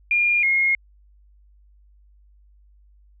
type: tone pair in turn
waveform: sine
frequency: 2413 / 2150 Hz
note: D7 / C7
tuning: +46 / +47 cents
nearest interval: major second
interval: 199 cents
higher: first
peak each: -16 dBFS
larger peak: neither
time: 0.11-0.43 / 0.43-0.75 s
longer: neither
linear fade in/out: 2 ms
effects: added 50 Hz sine -51 dBFS peak until 3.2 s